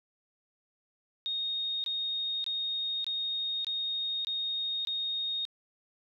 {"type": "tone bursts", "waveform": "sine", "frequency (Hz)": 3714, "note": "A#7", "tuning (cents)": -7, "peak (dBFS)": -30, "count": 7, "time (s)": [1.26, 5.452], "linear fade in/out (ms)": 0, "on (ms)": 580, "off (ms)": 22, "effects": []}